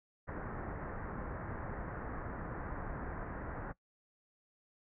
pink low-pass noise, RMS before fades -42 dBFS, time 0.27-3.73 s, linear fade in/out 20 ms, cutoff 1800 Hz, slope 48 dB/octave, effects noise-tail reverb RT60 0.1 s tail -20 dB re dry

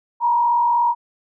sine tone with frequency modulation, 951 Hz, A#5, 34 cents sharp, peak -14 dBFS, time 0.2-0.95 s, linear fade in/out 50 ms, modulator 43.6 Hz, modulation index 0.61, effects none

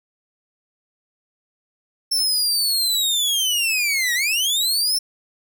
sawtooth linear two-way sweep, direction down then up, 5400 to 1864.7 to 5400 Hz, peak -15 dBFS, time 2.11-4.99 s, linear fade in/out 10 ms, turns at 4.14 s, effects none

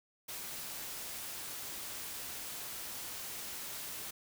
white noise, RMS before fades -43 dBFS, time 0.28-4.11 s, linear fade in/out 10 ms, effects none

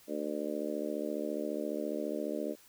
harmonic tone, 74.6 Hz, D2, 28 cents sharp, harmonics 3 / 4 / 5 / 6 / 7 / 8, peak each -41 / -38 / -41 / -41 / -42 / -39 dBFS, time 0.07-2.56 s, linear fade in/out 50 ms, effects white hiss -60 dBFS RMS until 2.68 s

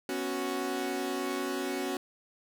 sawtooth chord, B suspended second, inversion none, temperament equal, 246.9 / 277.2 / 370 Hz, B3 / C#4 / F#4, 0 / 0 / 0 cents, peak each -35 / -31 / -30 dBFS, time 0.09-1.97 s, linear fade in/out 2 ms, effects none

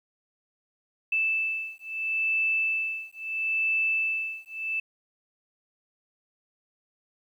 sine beating tone pair, 2637 / 2637.75 Hz, E7 / E7, 0 / 0 cents, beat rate 0.75 Hz, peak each -28 dBFS, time 1.12-4.8 s, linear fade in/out 5 ms, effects 10-bit

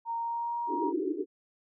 sine tone with pitch glide, 926 to 944.4 Hz, A#5 to A#5, -12 to +22 cents, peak -30 dBFS, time 0.05-0.93 s, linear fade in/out 50 ms, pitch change +34 cents, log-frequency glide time 0.15-0.58 s
white band-pass noise, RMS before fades -32 dBFS, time 0.67-1.26 s, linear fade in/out 50 ms, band 290 to 420 Hz, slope 96 dB/octave
effects none

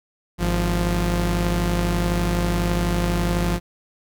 sawtooth tone pair together, 52.03 / 174.5 Hz, G#1 / F3, +4 / -1 cents, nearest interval octave + major sixth, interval 2095 cents, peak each -18 dBFS, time 0.38-3.6 s, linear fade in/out 50 ms, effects none

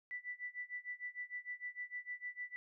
sine tone with tremolo, 1975.5 Hz, B6, in tune, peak -39 dBFS, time 0.11-2.56 s, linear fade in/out 0 ms, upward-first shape sine, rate 6.6 Hz, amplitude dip 95%, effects none

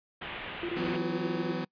white low-pass noise, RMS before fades -40 dBFS, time 0.21-0.97 s, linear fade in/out 10 ms, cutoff 3200 Hz, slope 48 dB/octave
sine tone bursts, 345.8 Hz, F4, 17 cents flat, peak -31 dBFS, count 11, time 0.63-1.519 s, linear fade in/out 2 ms, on 59 ms, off 24 ms
25% pulse chord, E suspended second, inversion none, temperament equal with one note detuned, 164.81 / 185 / 252.1 Hz, E3 / F#3 / B3, 0 / 0 / +36 cents, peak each -32 dBFS, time 0.76-1.65 s, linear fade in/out 10 ms
effects noise-tail reverb RT60 0.1 s tail -25 dB re dry + resampled to 11025 Hz

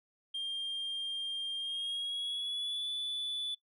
sine tone with pitch glide, 3200 to 3470 Hz, G7 to A7, +35 to -25 cents, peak -31 dBFS, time 0.34-3.55 s, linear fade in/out 10 ms, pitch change +140 cents, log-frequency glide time 1.57-2.89 s, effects noise-tail reverb RT60 0.1 s tail -19 dB re dry + tanh soft clip ceiling -33 dBFS

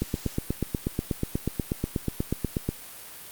click train, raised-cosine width 3 ms, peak -12 dBFS, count 23, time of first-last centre 0.02-2.69 s, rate 8.24 Hz, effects white hiss -43 dBFS RMS until 3.31 s + Opus 48 kbps

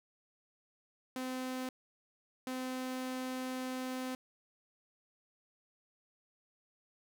sawtooth tone bursts at uneven times, 257 Hz, C4, 31 cents flat, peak -33 dBFS, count 2, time 1.16-1.69 / 2.47-4.15 s, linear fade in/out 2 ms, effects none

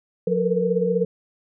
sine tone cluster, 180 / 448.2 / 464.1 / 484.1 Hz, F#3 / A4 / A#4 / B4, -47 / +32 / -8 / -35 cents, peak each -24 dBFS, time 0.27-1.05 s, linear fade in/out 5 ms, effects none

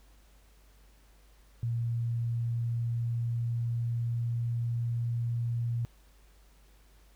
sine tone with pitch glide, 117.1 to 117.91 Hz, A#2 to A#2, +8 to +20 cents, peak -28 dBFS, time 1.63-5.85 s, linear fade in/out 0 ms, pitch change +12 cents, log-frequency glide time 1.88-5.02 s, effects added 50 Hz sine -57 dBFS peak until 7.15 s + pink hiss -65 dBFS RMS until 7.15 s

